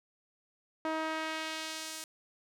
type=tone with band-pass filter sweep; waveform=sawtooth; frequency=316.9 Hz; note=D#4; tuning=32 cents sharp; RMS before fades=-37 dBFS; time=0.85-2.04 s; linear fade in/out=2 ms; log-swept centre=900 to 8700 Hz; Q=0.79; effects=none